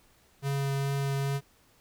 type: tone with vibrato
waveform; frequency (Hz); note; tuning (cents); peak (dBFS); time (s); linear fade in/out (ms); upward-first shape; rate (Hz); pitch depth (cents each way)
square; 138.59; C#3; 0; -28; 0.42-1.41; 50; triangle; 2.4; 10
effects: pink hiss -63 dBFS RMS until 1.8 s